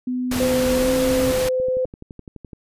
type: tone with pitch glide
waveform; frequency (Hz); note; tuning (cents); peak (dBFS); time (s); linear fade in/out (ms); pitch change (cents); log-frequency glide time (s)
sine; 251.2 to 263.5; B3 to C4; +30 to +12; -21; 0.07-1.32; 5; +82; 0.78-0.89
type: noise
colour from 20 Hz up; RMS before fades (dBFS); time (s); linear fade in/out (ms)
pink; -26; 0.31-1.49; 5
type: tone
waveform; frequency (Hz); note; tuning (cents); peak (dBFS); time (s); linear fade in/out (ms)
sine; 512; C5; -38; -18; 0.4-1.85; 2
type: click train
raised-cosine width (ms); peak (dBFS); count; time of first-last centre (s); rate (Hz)
3; -24; 12; 1.6-2.532; 11.8
effects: resampled to 32000 Hz